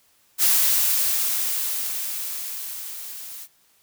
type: noise with level ramp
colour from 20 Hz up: blue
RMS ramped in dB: -17 to -38 dBFS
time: 0.38-3.48 s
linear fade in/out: 50 ms
effects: white hiss -61 dBFS RMS until 3.82 s